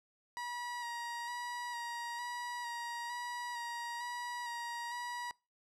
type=tone with vibrato; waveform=30% pulse; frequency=957 Hz; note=A#5; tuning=45 cents sharp; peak=-36 dBFS; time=0.37-5.31 s; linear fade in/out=0 ms; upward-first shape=square; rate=1.1 Hz; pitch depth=19 cents each way; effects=noise-tail reverb RT60 0.3 s tail -25 dB re dry + low-pass 9000 Hz 12 dB/octave